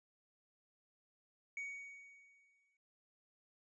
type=tone with exponential decay; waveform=triangle; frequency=2242 Hz; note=C#7; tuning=19 cents sharp; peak=-38 dBFS; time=1.57-2.77 s; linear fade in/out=2 ms; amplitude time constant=260 ms; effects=resampled to 22050 Hz